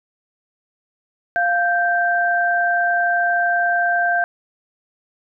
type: tone pair together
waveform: sine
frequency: 698.5 / 1568.1 Hz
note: F5 / G6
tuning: 0 / 0 cents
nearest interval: octave + major second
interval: 1400 cents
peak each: -18 / -18 dBFS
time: 1.36-4.24 s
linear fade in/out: 0 ms
effects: none